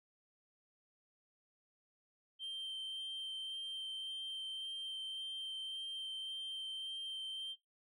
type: tone with vibrato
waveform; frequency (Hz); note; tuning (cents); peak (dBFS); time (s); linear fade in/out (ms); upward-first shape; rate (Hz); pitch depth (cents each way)
sine; 3136; G7; 0; -38; 2.39-7.56; 50; sine; 1.8; 9
effects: noise-tail reverb RT60 0.2 s tail -21 dB re dry + tanh soft clip ceiling -40 dBFS